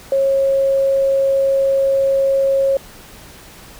sine tone, 544 Hz, C#5, 33 cents flat, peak -12 dBFS, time 0.12-2.77 s, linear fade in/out 2 ms, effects pink hiss -40 dBFS RMS until 3.79 s

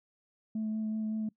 sine tone with vibrato, 217.6 Hz, A3, 19 cents flat, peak -29 dBFS, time 0.55-1.29 s, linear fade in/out 5 ms, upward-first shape sine, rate 5.3 Hz, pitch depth 12 cents each way, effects noise-tail reverb RT60 0.1 s tail -22 dB re dry + tanh soft clip ceiling -28 dBFS

